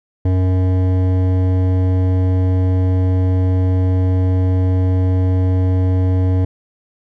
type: tone with hard clipping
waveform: sine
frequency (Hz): 92.5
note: F#2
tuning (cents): 0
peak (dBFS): -14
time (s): 0.25-6.45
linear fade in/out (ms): 5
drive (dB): 13
effects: none